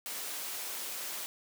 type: high-pass noise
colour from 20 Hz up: white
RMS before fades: -39 dBFS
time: 0.06-1.26 s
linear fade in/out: 0 ms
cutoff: 300 Hz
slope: 12 dB/octave
effects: none